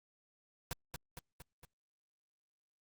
pink noise with echo, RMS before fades -39 dBFS, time 0.71-0.73 s, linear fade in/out 0 ms, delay 230 ms, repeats 4, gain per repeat -4 dB, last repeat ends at 1.65 s, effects Opus 48 kbps

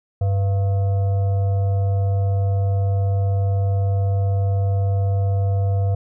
sine tone with frequency modulation, 98 Hz, G2, in tune, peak -16 dBFS, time 0.21-5.95 s, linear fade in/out 5 ms, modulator 591 Hz, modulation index 0.32, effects none

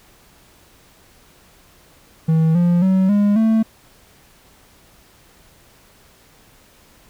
triangle tone with pitch steps, 160.7 / 174.24 / 188.91 / 204.8 / 222.1 Hz, E3 / F3 / F#3 / G#3 / A3, -44 / -4 / +36 / -24 / +16 cents, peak -10 dBFS, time 2.28-3.63 s, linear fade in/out 10 ms, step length 270 ms, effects pink hiss -51 dBFS RMS until 7.09 s

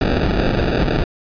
pink noise with sample-and-hold, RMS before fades -17 dBFS, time 0.01-1.04 s, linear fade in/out 5 ms, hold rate 1050 Hz, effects resampled to 11025 Hz

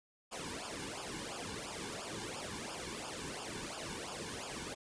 pink noise with flanger, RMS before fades -43 dBFS, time 0.31-4.75 s, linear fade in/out 20 ms, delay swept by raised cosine 0.49 to 1.59 ms, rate 2.9 Hz, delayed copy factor -0.95, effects resampled to 22050 Hz

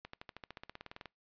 accelerating click train, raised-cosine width 0.3 ms, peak -29 dBFS, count 17, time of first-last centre 0.05-1.057 s, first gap 84 ms, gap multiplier 0.96, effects noise-tail reverb RT60 0.2 s tail -25 dB re dry + resampled to 11025 Hz

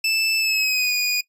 25% pulse tone with pitch glide, 2637 to 2460 Hz, E7 to D#7, 0 to -20 cents, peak -15 dBFS, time 0.04-1.21 s, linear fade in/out 5 ms, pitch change -120 cents, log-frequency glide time 0.39-0.94 s, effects noise-tail reverb RT60 0.1 s tail -20 dB re dry + resampled to 32000 Hz

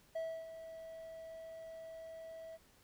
triangle tone with ADSR envelope, 651 Hz, E5, 22 cents flat, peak -34 dBFS, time 0.15-2.58 s, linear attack 9 ms, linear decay 290 ms, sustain -11 dB, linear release 32 ms, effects pink hiss -67 dBFS RMS until 2.83 s

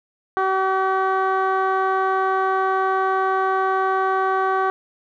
15% pulse tone with low-pass filter, 381 Hz, G4, 49 cents flat, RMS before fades -20 dBFS, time 0.37-4.7 s, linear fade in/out 0 ms, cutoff 1300 Hz, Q 1.6, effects none

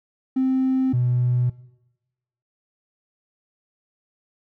triangle tone pair in turn, 261.6 / 123.39 Hz, C4 / B2, 0 / -1 cents, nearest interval octave + minor second, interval 1301 cents, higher first, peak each -14 dBFS, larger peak neither, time 0.36-0.93 / 0.93-1.5 s, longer neither, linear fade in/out 10 ms, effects noise-tail reverb RT60 1.0 s tail -23 dB re dry + tanh soft clip ceiling -14 dBFS

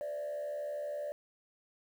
sine tone with frequency modulation, 587.3 Hz, D5, in tune, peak -34 dBFS, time 0.01-1.12 s, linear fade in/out 0 ms, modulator 72.4 Hz, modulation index 0.55, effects tanh soft clip ceiling -32 dBFS + 10-bit

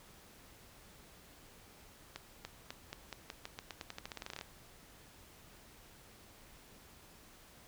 accelerating click train, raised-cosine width 0.2 ms, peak -25 dBFS, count 22, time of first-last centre 2.16-4.412 s, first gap 290 ms, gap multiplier 0.88, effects pink hiss -59 dBFS RMS until 7.67 s

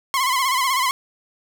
sawtooth tone with vibrato, 1046.5 Hz, C6, in tune, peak -14 dBFS, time 0.14-0.91 s, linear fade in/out 0 ms, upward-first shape sine, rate 16 Hz, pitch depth 89 cents each way, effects none

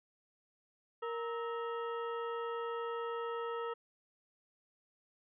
harmonic tone with a mistuned harmonic, 466.2 Hz, A#4, in tune, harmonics 1 / 2 / 3 / 4 / 6 / 7, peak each -38 / -45 / -42 / -51 / -56 / -60 dBFS, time 1.02-3.74 s, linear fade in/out 10 ms, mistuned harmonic 3, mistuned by -130 cents, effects none

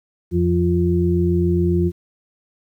harmonic tone, 87.31 Hz, F2, in tune, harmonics 1 / 2 / 4, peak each -19 / -19 / -19 dBFS, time 0.31-1.92 s, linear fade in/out 50 ms, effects 9-bit

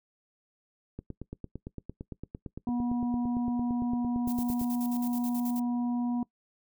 click train, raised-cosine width 3 ms, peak -25 dBFS, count 33, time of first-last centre 0.99-4.614 s, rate 8.83 Hz
harmonic tone, 242.2 Hz, B3, 34 cents flat, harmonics 1 / 3 / 4, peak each -27 / -42 / -44 dBFS, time 2.67-6.23 s, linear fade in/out 2 ms
violet noise with tremolo, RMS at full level -41 dBFS, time 4.27-5.6 s, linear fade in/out 10 ms, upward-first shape square, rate 9.3 Hz, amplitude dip 75%
effects noise-tail reverb RT60 0.1 s tail -21 dB re dry

